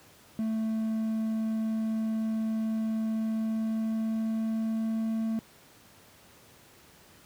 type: tone with pitch glide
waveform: triangle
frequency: 221 to 223.1 Hz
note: A3 to A3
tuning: +8 to +24 cents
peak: -25 dBFS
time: 0.39-5.39 s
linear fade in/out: 0 ms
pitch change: +16 cents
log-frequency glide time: 3.07-5.25 s
effects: pink hiss -56 dBFS RMS until 7.25 s + high-pass 80 Hz 12 dB/octave